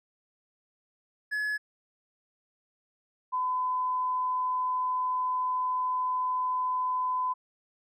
triangle / sine tone pair in turn, 1700 / 1010.8 Hz, G#6 / B5, +40 / +40 cents, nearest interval major sixth, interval 900 cents, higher first, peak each -26 dBFS, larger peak neither, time 1.31-1.58 / 3.32-7.34 s, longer second, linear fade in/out 20 ms, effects none

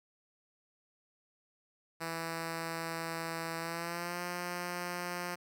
5% pulse tone with pitch glide, 164.81 to 176.64 Hz, E3 to F3, 0 to +20 cents, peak -25 dBFS, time 2-5.36 s, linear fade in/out 20 ms, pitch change +120 cents, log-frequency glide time 3.58-4.22 s, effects none

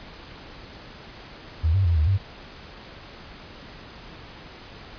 sine tone with pitch steps, 80.1 / 96.6 / 84.8 / 76.9 / 97.2 Hz, E2 / G2 / E2 / D#2 / G2, -49 / -25 / +50 / -20 / -14 cents, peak -17 dBFS, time 1.63-2.18 s, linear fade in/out 20 ms, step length 110 ms, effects pink hiss -43 dBFS RMS until 4.98 s + resampled to 11025 Hz

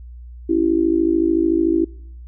sine tone with amplitude modulation, 330 Hz, E4, 2 cents sharp, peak -10 dBFS, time 0.49-1.85 s, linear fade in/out 10 ms, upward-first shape sine, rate 53.6 Hz, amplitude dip 90%, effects noise-tail reverb RT60 0.7 s tail -25 dB re dry + added 60 Hz sine -34 dBFS peak until 2.27 s

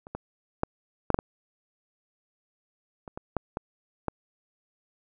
clicks, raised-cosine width 1 ms, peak -29 / -19 / -10 / -8 / -6 / -13 / -26 / -22 / -12 / -16 / -13 dBFS, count 11, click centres 0.069 / 0.15 / 0.634 / 1.103 / 1.144 / 1.189 / 3.078 / 3.175 / 3.367 / 3.571 / 4.083 s, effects none

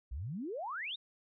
sine exponential sweep, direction up, 55 to 3876 Hz, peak -37 dBFS, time 0.11-0.96 s, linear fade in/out 10 ms, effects none

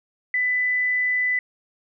sine tone, 1996 Hz, B6, 18 cents sharp, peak -19 dBFS, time 0.34-1.39 s, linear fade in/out 2 ms, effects none

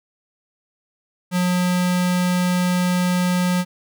square tone with notch filter, 180 Hz, F#3, 47 cents flat, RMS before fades -19 dBFS, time 1.31-3.65 s, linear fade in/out 50 ms, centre 370 Hz, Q 0.85, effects none

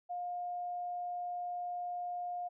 sine tone, 710 Hz, F5, 28 cents sharp, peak -36 dBFS, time 0.09-2.49 s, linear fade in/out 20 ms, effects none

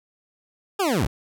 20% pulse linear sweep, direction down, 420.9 to 38.83 Hz, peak -15 dBFS, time 0.79-1.07 s, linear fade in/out 10 ms, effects none

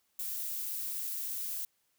violet noise, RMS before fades -37 dBFS, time 0.19-1.65 s, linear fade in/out 2 ms, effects white hiss -75 dBFS RMS until 1.98 s

